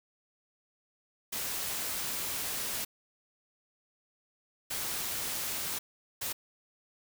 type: noise bursts at uneven times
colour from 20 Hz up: white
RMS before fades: -35 dBFS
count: 3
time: 1.32-2.85 / 4.7-5.79 / 6.21-6.33 s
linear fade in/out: 10 ms
effects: none